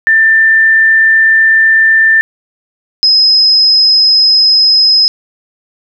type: tone pair in turn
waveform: sine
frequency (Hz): 1784 / 5091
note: A6 / D#8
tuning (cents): +23 / +39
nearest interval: octave + tritone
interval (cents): 1816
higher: second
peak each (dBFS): -4 / -4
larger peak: neither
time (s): 0.07-2.21 / 3.03-5.08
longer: first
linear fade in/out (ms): 0
effects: none